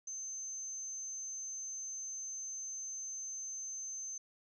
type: tone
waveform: sine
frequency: 6240 Hz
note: G8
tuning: 9 cents flat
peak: -40 dBFS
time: 0.07-4.18 s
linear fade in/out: 5 ms
effects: none